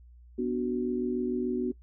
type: chord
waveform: sine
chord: B minor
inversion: none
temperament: equal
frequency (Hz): 246.9 / 293.7 / 370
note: B3 / D4 / F#4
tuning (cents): 0 / 0 / 0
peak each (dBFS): -30 / -35 / -30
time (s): 0.38-1.72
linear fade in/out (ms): 10
effects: noise-tail reverb RT60 0.1 s tail -19 dB re dry + added 60 Hz sine -50 dBFS peak until 1.82 s